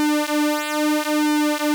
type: tone with flanger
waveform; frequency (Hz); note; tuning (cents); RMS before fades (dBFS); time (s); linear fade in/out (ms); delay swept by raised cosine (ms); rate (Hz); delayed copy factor
sawtooth; 300.3; D4; +39; -20; 0-1.74; 0; 1.5 to 6.5; 0.76; -0.95
effects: none